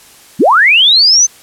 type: linear sweep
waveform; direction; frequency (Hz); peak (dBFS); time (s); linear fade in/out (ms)
sine; up; 143.6 to 6272; -4; 0.39-1.27; 20
effects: white hiss -40 dBFS RMS until 1.42 s + low-pass 12000 Hz 12 dB/octave